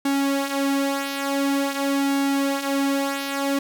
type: tone with flanger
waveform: sawtooth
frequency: 277.2 Hz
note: C#4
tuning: in tune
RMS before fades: -23 dBFS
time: 0.05-3.59 s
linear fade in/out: 5 ms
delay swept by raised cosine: 1.6 to 7.1 ms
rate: 0.47 Hz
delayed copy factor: -0.6
effects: 9-bit